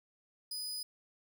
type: tone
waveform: sawtooth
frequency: 4978 Hz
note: D#8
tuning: in tune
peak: -35 dBFS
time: 0.51-0.83 s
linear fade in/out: 5 ms
effects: none